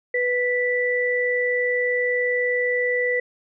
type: tone pair together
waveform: sine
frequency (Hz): 493.9 / 1970.5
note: B4 / B6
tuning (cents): 0 / -4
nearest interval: 2 octaves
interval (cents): 2396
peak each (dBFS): -22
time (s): 0.14-3.2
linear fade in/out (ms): 5
effects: none